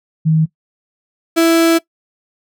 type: tone pair in turn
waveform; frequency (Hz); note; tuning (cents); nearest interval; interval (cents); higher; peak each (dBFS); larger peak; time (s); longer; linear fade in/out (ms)
sine / 35% pulse; 158.4 / 330.8; D#3 / E4; +31 / +6; octave + minor second; 1275; second; -9 / -7; second; 0.25-0.46 / 1.36-1.79; second; 20
effects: noise-tail reverb RT60 0.1 s tail -20 dB re dry